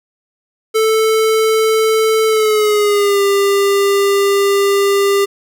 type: tone with pitch glide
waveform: square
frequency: 440 to 398.8 Hz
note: A4 to G4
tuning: 0 to +30 cents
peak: -11 dBFS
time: 0.74-5.26 s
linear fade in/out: 20 ms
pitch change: -170 cents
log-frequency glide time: 2.27-3.21 s
effects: none